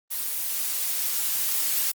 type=noise with level ramp; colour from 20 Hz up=blue; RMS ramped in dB=-29 to -24 dBFS; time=0.1-1.92 s; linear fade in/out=20 ms; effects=Opus 24 kbps